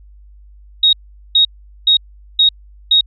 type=tone bursts; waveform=sine; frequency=3764 Hz; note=A#7; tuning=16 cents sharp; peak=-7 dBFS; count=5; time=0.83-3.01 s; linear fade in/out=5 ms; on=100 ms; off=420 ms; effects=added 50 Hz sine -39 dBFS peak until 3.06 s